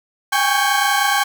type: tone cluster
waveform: 30% pulse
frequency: 795 / 825 / 1113 / 1564 Hz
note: G5 / G#5 / C#6 / G6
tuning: +24 / -12 / +7 / -4 cents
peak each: -18 dBFS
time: 0.32-1.24 s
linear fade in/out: 10 ms
effects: none